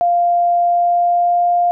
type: tone with pitch glide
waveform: sine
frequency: 697 to 701.8 Hz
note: F5 to F5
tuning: -4 to +8 cents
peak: -11 dBFS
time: 0.01-1.71 s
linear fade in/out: 0 ms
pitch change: +12 cents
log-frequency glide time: 0.62-1.47 s
effects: none